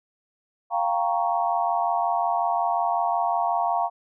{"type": "chord", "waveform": "sine", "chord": "G half-diminished seventh", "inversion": "third", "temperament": "equal", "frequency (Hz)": [698.5, 784, 932.3, 1108.7], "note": ["F5", "G5", "Bb5", "Db6"], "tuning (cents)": [0, 0, 0, 0], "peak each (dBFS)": [-24, -28, -26, -30], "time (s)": [0.7, 3.9], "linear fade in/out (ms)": 50, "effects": []}